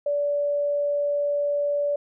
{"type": "tone", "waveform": "sine", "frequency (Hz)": 578, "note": "D5", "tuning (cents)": -28, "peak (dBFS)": -21, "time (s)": [0.06, 1.96], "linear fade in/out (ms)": 5, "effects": []}